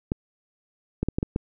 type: clicks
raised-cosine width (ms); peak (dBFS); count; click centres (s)
3; -11; 6; 0.119 / 1.03 / 1.086 / 1.185 / 1.229 / 1.361
effects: none